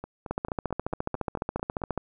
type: two click trains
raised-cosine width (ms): 1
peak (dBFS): -22 / -14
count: 9 / 25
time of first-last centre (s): 0.04-1.818 / 0.31-1.977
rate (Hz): 4.5 / 14.4
effects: none